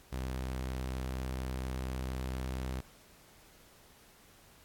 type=tone; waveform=sawtooth; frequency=64.3 Hz; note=C2; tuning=30 cents flat; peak=-31 dBFS; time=0.12-2.81 s; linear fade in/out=10 ms; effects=pink hiss -60 dBFS RMS until 4.64 s + AAC 64 kbps